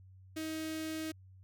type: tone with notch filter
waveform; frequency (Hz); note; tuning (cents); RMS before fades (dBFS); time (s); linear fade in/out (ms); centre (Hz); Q
sawtooth; 316.1; D#4; +27; -39; 0.36-1.12; 10; 910; 0.91
effects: added 94 Hz sine -54 dBFS peak until 1.43 s